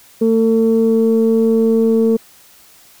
sine tone pair together, 225.2 / 450.5 Hz, A3 / A4, +40 / +41 cents, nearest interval octave, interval 1201 cents, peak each -12 dBFS, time 0.21-2.17 s, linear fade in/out 10 ms, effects tanh soft clip ceiling -4 dBFS + white hiss -46 dBFS RMS until 3 s

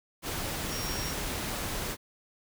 sine tone in noise, 5590 Hz, F8, 1 cent sharp, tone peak -38 dBFS, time 0.68-1.15 s, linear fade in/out 50 ms, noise pink, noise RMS -34 dBFS, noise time 0.22-1.97 s, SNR -7 dB, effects none

